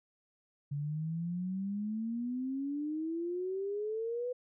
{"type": "exponential sweep", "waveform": "sine", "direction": "up", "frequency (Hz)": [141.1, 502], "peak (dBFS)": -33, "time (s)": [0.71, 4.33], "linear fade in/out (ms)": 10, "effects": []}